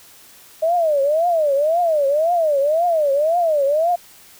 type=tone with vibrato; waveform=sine; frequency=622.3 Hz; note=D#5; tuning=in tune; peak=-14 dBFS; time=0.62-3.96 s; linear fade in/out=10 ms; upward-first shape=triangle; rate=1.9 Hz; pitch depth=250 cents each way; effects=white hiss -46 dBFS RMS until 4.39 s